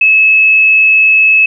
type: tone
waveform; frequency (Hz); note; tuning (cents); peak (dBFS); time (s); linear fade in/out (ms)
sine; 2592; E7; -30; -4; 0.01-1.46; 5
effects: none